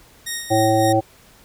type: tone with tremolo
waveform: 10% pulse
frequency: 1864.7 Hz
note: A#6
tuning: in tune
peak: -15 dBFS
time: 0.26-0.93 s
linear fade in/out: 10 ms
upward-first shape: sine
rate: 3.6 Hz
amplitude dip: 60%
type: harmonic tone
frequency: 110 Hz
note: A2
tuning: in tune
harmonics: 1 / 3 / 5 / 7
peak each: -22 / -19 / -19 / -18 dBFS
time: 0.5-1.01 s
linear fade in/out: 20 ms
effects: pink hiss -50 dBFS RMS until 1.44 s